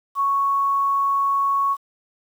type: tone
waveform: sine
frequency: 1108.7 Hz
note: C#6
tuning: in tune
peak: -17 dBFS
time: 0.15-1.77 s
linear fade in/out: 50 ms
effects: 8-bit